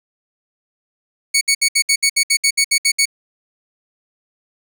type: tone bursts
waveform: 15% pulse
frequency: 2231 Hz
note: C#7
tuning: 11 cents sharp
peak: -5 dBFS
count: 13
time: 1.34-3.056 s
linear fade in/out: 10 ms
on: 72 ms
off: 65 ms
effects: none